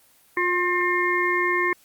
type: harmonic tone with a mistuned harmonic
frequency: 354.8 Hz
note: F4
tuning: 27 cents sharp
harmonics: 1 / 3 / 5 / 6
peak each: -25 / -25 / -25 / -25 dBFS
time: 0.37-1.73 s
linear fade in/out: 2 ms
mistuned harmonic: 5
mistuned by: +30 cents
effects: white hiss -57 dBFS RMS until 1.84 s + Opus 24 kbps